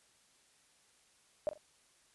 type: tone with echo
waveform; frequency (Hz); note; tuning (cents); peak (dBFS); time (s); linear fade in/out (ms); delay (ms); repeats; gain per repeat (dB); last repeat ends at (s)
sine; 607; D#5; -43; -29; 1.47-1.49; 0; 43; 2; -12; 1.576
effects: white hiss -68 dBFS RMS until 2.14 s + resampled to 24000 Hz